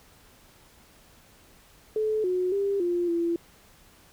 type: tone with pitch steps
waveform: sine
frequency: 432.5 / 364.8 / 398.3 / 349.8 / 339.3 Hz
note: A4 / F#4 / G4 / F4 / F4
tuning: -30 / -24 / +28 / +3 / -50 cents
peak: -23 dBFS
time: 1.96-3.36 s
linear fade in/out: 2 ms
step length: 280 ms
effects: pink hiss -56 dBFS RMS until 4.12 s